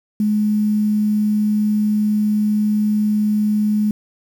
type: tone with quantisation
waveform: sine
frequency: 211.1 Hz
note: G#3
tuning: 29 cents sharp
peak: -14 dBFS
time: 0.2-3.91 s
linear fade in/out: 2 ms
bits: 7
effects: none